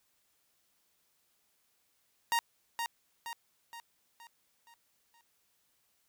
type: tone with echo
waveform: sawtooth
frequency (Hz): 932.3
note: A#5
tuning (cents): 0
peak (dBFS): -23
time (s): 2.32-2.39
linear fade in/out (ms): 0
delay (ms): 470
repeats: 6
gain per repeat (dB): -6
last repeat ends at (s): 5.21
effects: white hiss -74 dBFS RMS until 6.08 s